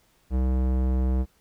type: tone with low-pass filter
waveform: square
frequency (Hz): 64.3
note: C2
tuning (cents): -30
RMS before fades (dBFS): -23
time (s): 0.3-1.26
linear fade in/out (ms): 50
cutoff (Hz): 650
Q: 0.53
effects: pink hiss -64 dBFS RMS until 1.4 s